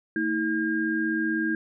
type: tone cluster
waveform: sine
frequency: 225 / 320.9 / 1615 Hz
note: A3 / E4 / G#6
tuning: +39 / -46 / -49 cents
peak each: -30 / -26 / -28 dBFS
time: 0.16-1.55 s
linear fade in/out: 2 ms
effects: none